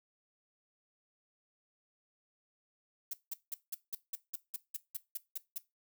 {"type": "noise bursts", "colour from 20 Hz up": "violet", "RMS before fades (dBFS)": -38, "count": 13, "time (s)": [3.11, 5.582], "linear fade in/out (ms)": 5, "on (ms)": 24, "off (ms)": 180, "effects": ["noise-tail reverb RT60 0.2 s tail -17 dB re dry"]}